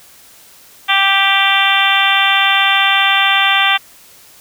harmonic tone, 392.1 Hz, G4, in tune, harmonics 2 / 3 / 4 / 5 / 6 / 7 / 8 / 9, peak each -18 / -18 / -18 / -18 / -18 / -18 / -18 / -18 dBFS, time 0.88-3.78 s, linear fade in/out 20 ms, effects white hiss -43 dBFS RMS until 4.4 s

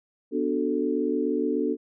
sine chord, B minor seventh, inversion none, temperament equal, 246.9 / 293.7 / 370 / 440 Hz, B3 / D4 / F#4 / A4, 0 / 0 / 0 / 0 cents, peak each -29 / -27 / -30 / -28 dBFS, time 0.31-1.77 s, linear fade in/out 50 ms, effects none

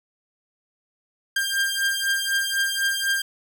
sawtooth beating tone pair, 1594 / 1598 Hz, G6 / G6, +28 / +33 cents, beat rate 4 Hz, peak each -21 dBFS, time 1.36-3.22 s, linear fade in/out 5 ms, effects none

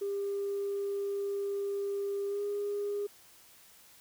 sine tone with pitch glide, 400 to 408.4 Hz, G4 to G#4, +35 to -29 cents, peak -30 dBFS, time 0.01-3.07 s, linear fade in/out 10 ms, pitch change +36 cents, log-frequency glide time 2.28-2.41 s, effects tanh soft clip ceiling -27 dBFS + white hiss -58 dBFS RMS until 4 s

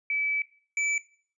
sine / square tone pair in turn, 2300 / 2311 Hz, D7 / D7, -37 / -28 cents, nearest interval unison, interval 9 cents, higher second, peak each -25 dBFS, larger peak neither, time 0.1-0.42 / 0.77-0.98 s, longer first, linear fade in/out 2 ms, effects noise-tail reverb RT60 0.5 s tail -19 dB re dry + resampled to 22050 Hz

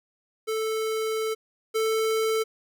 square tone pair in turn, 440 / 441.9 Hz, A4 / A4, 0 / +7 cents, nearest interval unison, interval 7 cents, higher second, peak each -26 / -23 dBFS, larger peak second, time 0.47-1.35 / 1.74-2.44 s, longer first, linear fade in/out 20 ms, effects none

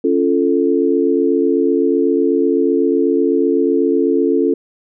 sine chord, Db augmented, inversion none, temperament equal with one note detuned, 277.2 / 345.2 / 440 Hz, Db4 / F4 / A4, 0 / -20 / 0 cents, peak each -16 dBFS, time 0.04-4.54 s, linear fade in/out 5 ms, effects none

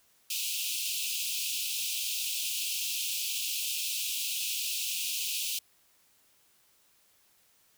pink high-pass noise, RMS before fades -33 dBFS, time 0.3-5.59 s, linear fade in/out 5 ms, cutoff 2500 Hz, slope 96 dB/octave, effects white hiss -66 dBFS RMS until 7.77 s

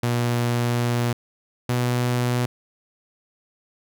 sawtooth tone pair in turn, 119.9 / 122.77 Hz, A#2 / B2, +49 / -10 cents, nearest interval unison, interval 41 cents, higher second, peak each -16 dBFS, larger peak neither, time 0.03-1.13 / 1.69-2.46 s, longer first, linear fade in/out 5 ms, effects none

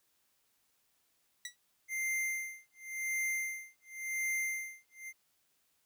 15% pulse tone with exponential decay, 1947 Hz, B6, 25 cents flat, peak -30 dBFS, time 1.45-1.56 s, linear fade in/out 2 ms, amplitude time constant 23 ms
square tone with tremolo, 2093 Hz, C7, in tune, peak -32 dBFS, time 1.88-5.13 s, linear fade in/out 50 ms, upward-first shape sine, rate 0.92 Hz, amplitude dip 100%
effects white hiss -75 dBFS RMS until 5.85 s

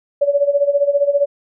sine tone with tremolo, 569 Hz, C#5, 45 cents sharp, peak -9 dBFS, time 0.21-1.26 s, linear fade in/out 10 ms, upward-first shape sine, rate 15 Hz, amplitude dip 80%, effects none

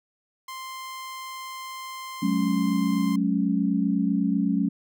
sawtooth tone, 1046.5 Hz, C6, in tune, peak -31 dBFS, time 0.48-3.16 s, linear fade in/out 5 ms
sine chord, F# suspended second, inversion none, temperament equal with one note detuned, 185 / 213 / 277.2 Hz, F#3 / G#3 / C#4, 0 / +44 / 0 cents, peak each -25 dBFS, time 2.22-4.69 s, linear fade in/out 10 ms
effects none

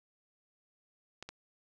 clicks, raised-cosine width 0.2 ms, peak -26 dBFS, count 2, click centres 1.226 / 1.29 s, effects none

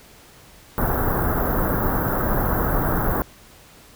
pink band-stop noise, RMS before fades -21 dBFS, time 0.78-3.22 s, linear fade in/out 0 ms, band 1600 to 13000 Hz, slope 48 dB/octave, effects pink hiss -48 dBFS RMS until 3.95 s

